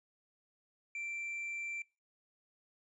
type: tone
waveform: triangle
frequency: 2349 Hz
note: D7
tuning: in tune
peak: -37 dBFS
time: 0.95-1.82 s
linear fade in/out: 2 ms
effects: noise-tail reverb RT60 0.3 s tail -24 dB re dry + resampled to 22050 Hz